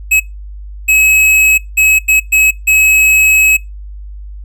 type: tone bursts at uneven times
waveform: square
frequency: 2564 Hz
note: E7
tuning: 49 cents flat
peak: -7 dBFS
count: 6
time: 0.11-0.2 / 0.88-1.58 / 1.77-1.99 / 2.08-2.2 / 2.32-2.51 / 2.67-3.57 s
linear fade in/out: 10 ms
effects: noise-tail reverb RT60 0.2 s tail -23 dB re dry + added 50 Hz sine -25 dBFS peak until 4.44 s